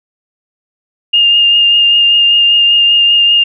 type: tone with vibrato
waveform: sine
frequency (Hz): 2821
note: F7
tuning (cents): +17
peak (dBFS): -5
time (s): 1.13-3.44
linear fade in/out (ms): 10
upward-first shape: triangle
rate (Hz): 5.1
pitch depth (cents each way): 17
effects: none